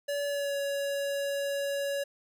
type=tone with pitch glide; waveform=square; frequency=572 to 561.8 Hz; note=D5 to C#5; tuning=-46 to +23 cents; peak=-30 dBFS; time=0.08-2.04 s; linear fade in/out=10 ms; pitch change=-31 cents; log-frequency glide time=0.26-0.56 s; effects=none